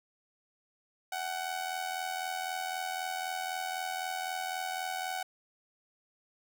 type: tone with amplitude modulation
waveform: sawtooth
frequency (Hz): 749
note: F#5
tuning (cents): +21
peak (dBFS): -27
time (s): 1.12-5.23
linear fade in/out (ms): 5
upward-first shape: sine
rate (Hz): 83.9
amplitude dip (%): 65
effects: none